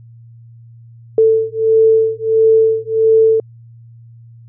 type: beating tone pair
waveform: sine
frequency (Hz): 443.4 / 444.9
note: A4 / A4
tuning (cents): +13 / +19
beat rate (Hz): 1.5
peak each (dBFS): -12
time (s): 1.18-3.4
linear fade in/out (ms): 2
effects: added 116 Hz sine -37 dBFS peak until 4.48 s